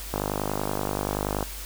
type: click train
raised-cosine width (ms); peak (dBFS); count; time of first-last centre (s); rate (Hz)
1; -12; 66; 0.14-1.427; 50.5
effects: added 50 Hz sine -37 dBFS peak until 1.65 s + white hiss -39 dBFS RMS until 1.65 s